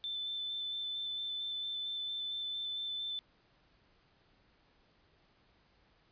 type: tone with vibrato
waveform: sine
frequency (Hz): 3530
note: A7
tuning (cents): +5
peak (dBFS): -36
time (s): 0.04-3.19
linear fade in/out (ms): 0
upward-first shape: square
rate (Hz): 4.4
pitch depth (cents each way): 8
effects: pink hiss -69 dBFS RMS until 6.11 s + resampled to 11025 Hz